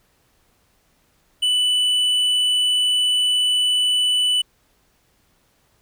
sine tone with hard clipping, 2981 Hz, F#7, 12 cents sharp, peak -17 dBFS, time 1.42-4.42 s, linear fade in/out 10 ms, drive 5 dB, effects pink hiss -62 dBFS RMS until 5.81 s

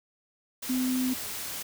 sine tone in noise, 255.3 Hz, C4, 42 cents flat, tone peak -25 dBFS, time 0.69-1.14 s, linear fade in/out 10 ms, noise white, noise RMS -36 dBFS, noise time 0.62-1.63 s, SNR +8 dB, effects none

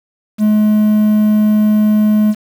triangle tone with quantisation, 212.6 Hz, G#3, 41 cents sharp, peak -6 dBFS, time 0.38-2.35 s, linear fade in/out 50 ms, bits 6, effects none

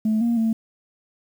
sine tone with pitch steps, 217.7 / 234.7 / 224.3 Hz, A3 / A#3 / A3, -18 / +12 / +34 cents, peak -16 dBFS, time 0.05-0.53 s, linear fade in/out 5 ms, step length 160 ms, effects tanh soft clip ceiling -15 dBFS + 8-bit

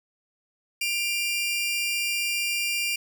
sawtooth tone pair together, 2387 / 2794 Hz, D7 / F7, +28 / 0 cents, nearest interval minor third, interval 272 cents, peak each -23 / -26 dBFS, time 0.81-2.96 s, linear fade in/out 5 ms, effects none

